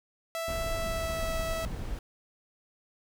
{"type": "tone with pitch glide", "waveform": "sawtooth", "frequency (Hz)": [660, 653.2], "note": ["E5", "E5"], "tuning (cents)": [2, -16], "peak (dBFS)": -28, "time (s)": [0.35, 1.65], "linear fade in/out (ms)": 0, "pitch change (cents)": -18, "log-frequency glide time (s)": [0.7, 1.31]}
{"type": "noise", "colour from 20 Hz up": "brown", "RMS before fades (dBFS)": -35, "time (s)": [0.48, 1.99], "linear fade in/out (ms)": 2}
{"effects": []}